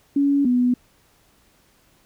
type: tone pair in turn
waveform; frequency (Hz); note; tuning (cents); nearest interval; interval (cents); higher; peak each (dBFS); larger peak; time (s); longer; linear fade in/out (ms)
sine; 281.8 / 247.1; C#4 / B3; +29 / +1; major second; 228; first; -15; neither; 0.16-0.45 / 0.45-0.74; neither; 5
effects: pink hiss -59 dBFS RMS until 2.05 s